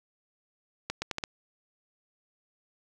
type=accelerating click train; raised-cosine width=0.2 ms; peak=-14 dBFS; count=5; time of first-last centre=0.9-1.238 s; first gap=120 ms; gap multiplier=0.77; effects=none